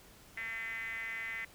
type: tone with band-pass filter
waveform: 5% pulse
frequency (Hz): 226.3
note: A3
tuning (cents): +49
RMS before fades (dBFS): -40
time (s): 0.37-1.45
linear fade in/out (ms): 5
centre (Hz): 2000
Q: 9.9
effects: pink hiss -58 dBFS RMS until 1.54 s